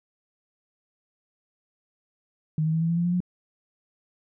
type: tone with pitch steps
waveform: sine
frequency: 155.56 / 158.74 / 161.98 / 165.29 / 168.66 / 172.11 / 175.62 / 179.21 Hz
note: D#3 / D#3 / E3 / E3 / E3 / F3 / F3 / F3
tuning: 0 / +35 / -30 / +5 / +40 / -25 / +10 / +45 cents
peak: -21 dBFS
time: 2.58-3.204 s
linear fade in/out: 2 ms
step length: 78 ms
effects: none